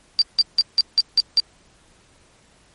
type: tone bursts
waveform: sine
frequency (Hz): 4699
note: D8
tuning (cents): 0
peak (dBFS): -11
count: 7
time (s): 0.19-1.399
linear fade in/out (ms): 0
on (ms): 27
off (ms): 170
effects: pink hiss -55 dBFS RMS until 2.74 s + MP3 48 kbps